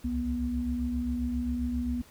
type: tone cluster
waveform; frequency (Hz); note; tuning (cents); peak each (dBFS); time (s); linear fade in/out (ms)
sine; 65 / 72.5 / 243.7; C2 / D2 / B3; -11 / -22 / -23; -34 / -37 / -29; 0.04-2.02; 10
effects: pink hiss -56 dBFS RMS until 2.1 s